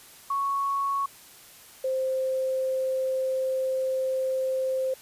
sine tone pair in turn, 1108.7 / 523.2 Hz, C#6 / C5, 0 / 0 cents, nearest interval octave + minor second, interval 1300 cents, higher first, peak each -24 dBFS, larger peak neither, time 0.3-1.06 / 1.84-4.94 s, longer second, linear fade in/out 5 ms, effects white hiss -50 dBFS RMS until 5.01 s + resampled to 32000 Hz

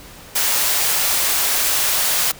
white high-pass noise, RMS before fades -18 dBFS, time 0.35-2.32 s, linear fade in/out 10 ms, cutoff 500 Hz, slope 12 dB/octave, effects pink hiss -40 dBFS RMS until 2.39 s

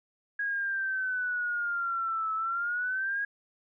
sine exponential two-way sweep, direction down then up, 1652 to 1300 to 1652 Hz, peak -28 dBFS, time 0.39-3.25 s, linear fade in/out 5 ms, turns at 2.34 s, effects none

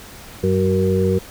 harmonic tone with a mistuned harmonic, 94 Hz, F#2, 28 cents sharp, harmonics 1 / 2 / 4 / 5, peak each -20 / -20 / -20 / -20 dBFS, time 0.43-1.19 s, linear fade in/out 10 ms, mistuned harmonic 1, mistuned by +23 cents, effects pink hiss -39 dBFS RMS until 1.3 s

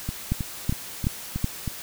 two click trains, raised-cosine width 5 ms, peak -10 / -15 dBFS, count 4 / 6, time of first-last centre 0.32-1.444 / 0.09-1.677 s, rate 2.67 / 3.15 Hz, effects white hiss -38 dBFS RMS until 1.82 s

